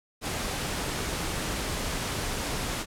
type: noise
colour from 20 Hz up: pink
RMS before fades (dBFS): -31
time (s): 0.21-2.86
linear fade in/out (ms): 50
effects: low-pass 11000 Hz 12 dB/octave